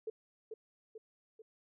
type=tone with echo; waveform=sine; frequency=440 Hz; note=A4; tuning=in tune; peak=-36 dBFS; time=0.07-0.1 s; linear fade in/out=5 ms; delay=440 ms; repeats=3; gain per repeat=-5 dB; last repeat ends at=1.42 s; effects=none